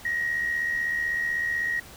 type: tone with amplitude modulation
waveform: sine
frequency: 1889 Hz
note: A#6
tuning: 22 cents sharp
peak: -21 dBFS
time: 0.05-1.8 s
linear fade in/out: 5 ms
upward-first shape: sine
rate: 76 Hz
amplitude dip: 55%
effects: tanh soft clip ceiling -18 dBFS + pink hiss -46 dBFS RMS until 1.96 s